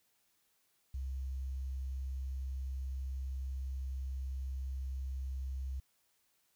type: tone with quantisation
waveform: sine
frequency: 66 Hz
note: C2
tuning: 16 cents sharp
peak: -36 dBFS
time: 0.94-5.8 s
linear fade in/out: 5 ms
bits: 11
effects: white hiss -75 dBFS RMS until 6.55 s

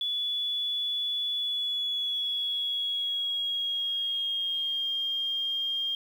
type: tone with pitch glide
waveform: sine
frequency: 3425 to 3214 Hz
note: A7 to G7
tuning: -47 to +43 cents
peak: -27 dBFS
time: 0.01-5.95 s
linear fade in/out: 2 ms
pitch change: -110 cents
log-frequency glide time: 1.36-4.88 s
effects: 9-bit

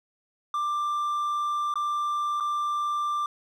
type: tone with dropouts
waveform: triangle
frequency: 1183 Hz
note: D6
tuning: 12 cents sharp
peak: -23 dBFS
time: 0.54-3.26 s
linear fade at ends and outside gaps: 2 ms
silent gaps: 1.74-1.756 / 2.401-2.406 s
effects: none

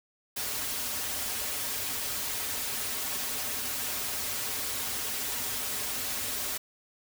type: noise with comb filter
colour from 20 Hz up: white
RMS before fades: -33 dBFS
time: 0.36-6.58 s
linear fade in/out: 10 ms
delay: 5.9 ms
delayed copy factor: -0.9
effects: none

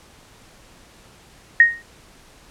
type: tone with exponential decay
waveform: sine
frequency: 1864.7 Hz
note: A#6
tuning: in tune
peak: -4 dBFS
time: 1.6-1.82 s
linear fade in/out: 2 ms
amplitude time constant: 47 ms
effects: pink hiss -49 dBFS RMS until 2.5 s + low-pass 10000 Hz 12 dB/octave

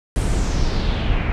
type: noise with low-pass filter sweep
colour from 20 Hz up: brown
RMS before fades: -19 dBFS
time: 0.16-1.32 s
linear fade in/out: 0 ms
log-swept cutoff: 10000 to 2200 Hz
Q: 3.1
effects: none

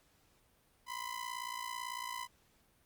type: ring-modulated tone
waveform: sawtooth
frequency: 1006 Hz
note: B5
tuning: 32 cents sharp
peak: -33 dBFS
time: 0.86-2.28 s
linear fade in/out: 50 ms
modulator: 29 Hz
effects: pink hiss -70 dBFS RMS until 2.85 s + Opus 48 kbps

